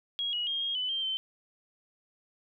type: tone with pitch steps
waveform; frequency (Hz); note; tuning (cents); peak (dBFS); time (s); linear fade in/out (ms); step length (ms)
sine; 3299 / 2906 / 3229 / 3254 / 3004 / 3151 / 3088; G#7 / F#7 / G#7 / G#7 / F#7 / G7 / G7; -12 / -32 / -49 / -36 / +26 / +8 / -27; -29; 0.19-1.17; 0; 140
effects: none